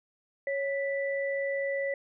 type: tone pair together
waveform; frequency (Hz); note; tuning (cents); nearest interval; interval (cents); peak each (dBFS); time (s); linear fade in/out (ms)
sine; 553.4 / 1975.5; C#5 / B6; -3 / 0; octave + minor seventh; 2203; -29 / -34; 0.47-1.94; 2
effects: none